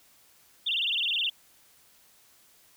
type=tone with vibrato; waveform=sine; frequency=3136 Hz; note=G7; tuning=in tune; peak=-25 dBFS; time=0.66-1.3 s; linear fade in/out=10 ms; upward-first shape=sine; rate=19 Hz; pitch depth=260 cents each way; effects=white hiss -60 dBFS RMS until 2.76 s